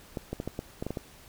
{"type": "clicks", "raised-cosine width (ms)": 2, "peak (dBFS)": -19, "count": 9, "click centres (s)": [0.172, 0.33, 0.401, 0.476, 0.591, 0.825, 0.866, 0.906, 0.972], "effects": ["pink hiss -53 dBFS RMS until 1.28 s"]}